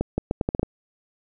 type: accelerating click train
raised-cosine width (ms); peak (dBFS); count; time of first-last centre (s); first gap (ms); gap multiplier
2; -9; 8; 0.01-0.631; 170; 0.77
effects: none